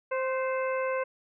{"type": "harmonic tone with a mistuned harmonic", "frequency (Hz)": 523.3, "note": "C5", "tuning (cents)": 0, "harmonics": [1, 2, 3, 4, 5], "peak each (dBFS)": [-28, -34, -38, -40, -42], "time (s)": [0.11, 1.04], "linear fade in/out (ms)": 10, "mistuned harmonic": 3, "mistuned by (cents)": -36, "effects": []}